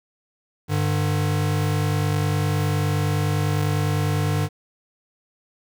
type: tone pair together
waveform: square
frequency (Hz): 100 / 149.83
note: G2 / D3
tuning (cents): +35 / +35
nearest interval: perfect fifth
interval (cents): 700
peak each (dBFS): -23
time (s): 0.68-4.49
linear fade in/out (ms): 50
effects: 8-bit